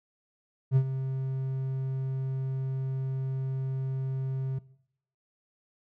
triangle tone with ADSR envelope, 132.7 Hz, C3, 25 cents sharp, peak -15 dBFS, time 0.71-4.59 s, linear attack 52 ms, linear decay 70 ms, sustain -11 dB, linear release 8 ms, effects noise-tail reverb RT60 0.7 s tail -20 dB re dry

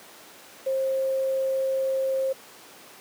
sine tone with quantisation, 532 Hz, C5, 29 cents sharp, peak -22 dBFS, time 0.66-2.33 s, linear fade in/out 10 ms, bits 8, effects pink hiss -47 dBFS RMS until 3 s + high-pass 300 Hz 12 dB/octave

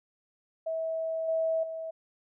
sine tone with level steps, 648 Hz, E5, 30 cents flat, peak -29 / -25 / -34 dBFS, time 0.66-1.91 s, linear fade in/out 10 ms, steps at 1.28 / 1.63 s, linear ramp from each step 5 ms, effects none

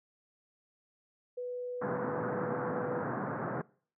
sine tone, 493.9 Hz, B4, in tune, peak -35 dBFS, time 1.37-3.03 s, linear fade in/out 10 ms
pink band-pass noise, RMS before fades -36 dBFS, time 1.81-3.62 s, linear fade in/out 10 ms, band 120 to 1600 Hz, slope 48 dB/octave
effects noise-tail reverb RT60 0.5 s tail -24 dB re dry

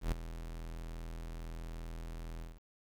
45% pulse tone with ADSR envelope, 41.2 Hz, E1, in tune, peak -28 dBFS, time 0.01-2.61 s, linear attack 110 ms, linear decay 5 ms, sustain -13 dB, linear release 210 ms, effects 10-bit

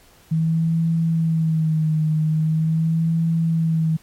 sine tone with vibrato, 160 Hz, D#3, 49 cents sharp, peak -16 dBFS, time 0.31-3.97 s, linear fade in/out 10 ms, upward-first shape sine, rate 0.42 Hz, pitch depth 49 cents each way, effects pink hiss -52 dBFS RMS until 4.02 s + MP3 64 kbps

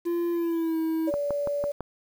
triangle tone with pitch glide, 343.3 to 322.2 Hz, F4 to E4, -30 to -39 cents, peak -22 dBFS, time 0.05-1.11 s, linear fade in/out 20 ms, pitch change -109 cents, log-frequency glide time 0.32-0.78 s
sine tone, 575 Hz, D5, 37 cents flat, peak -25 dBFS, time 1.07-1.72 s, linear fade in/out 10 ms
click train, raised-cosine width 1 ms, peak -18 dBFS, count 5, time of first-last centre 1.14-1.807 s, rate 6 Hz
effects 8-bit

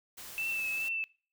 white noise, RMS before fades -46 dBFS, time 0.17-0.89 s, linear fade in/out 10 ms
sine tone with vibrato, 2637 Hz, E7, in tune, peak -31 dBFS, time 0.38-1.04 s, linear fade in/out 0 ms, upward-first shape triangle, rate 2.4 Hz, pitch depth 39 cents each way
effects noise-tail reverb RT60 0.4 s tail -23 dB re dry

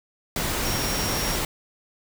sine tone in noise, 5588 Hz, F8, in tune, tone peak -31 dBFS, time 0.65-1.36 s, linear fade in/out 2 ms, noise pink, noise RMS -26 dBFS, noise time 0.36-1.45 s, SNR -8 dB, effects none

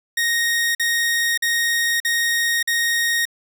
sawtooth tone bursts, 1864.7 Hz, A#6, in tune, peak -14 dBFS, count 5, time 0.17-3.254 s, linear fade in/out 5 ms, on 580 ms, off 46 ms, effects none

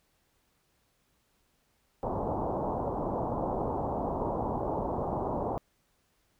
white low-pass noise, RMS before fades -32 dBFS, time 2.03-5.58 s, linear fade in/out 0 ms, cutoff 960 Hz, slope 48 dB/octave, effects pink hiss -72 dBFS RMS until 6.39 s

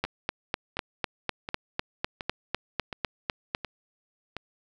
two click trains, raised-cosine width 0.3 ms, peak -10 / -18 dBFS, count 15 / 7, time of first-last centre 0.04-3.549 / 0.05-4.367 s, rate 3.99 / 1.39 Hz, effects none

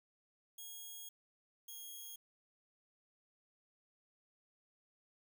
5% pulse tone pair in turn, 3300 / 3273 Hz, G#7 / G#7, -12 / -26 cents, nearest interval unison, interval 14 cents, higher first, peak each -39 / -39 dBFS, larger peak neither, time 0.58-1.09 / 1.68-2.16 s, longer first, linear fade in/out 5 ms, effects 12-bit

